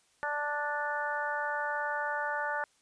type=harmonic tone; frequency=293.7 Hz; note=D4; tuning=in tune; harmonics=2 / 3 / 4 / 5 / 6; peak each=-38 / -35 / -40 / -35 / -38 dBFS; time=0.23-2.64 s; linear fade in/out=0 ms; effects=white hiss -68 dBFS RMS until 2.81 s + resampled to 22050 Hz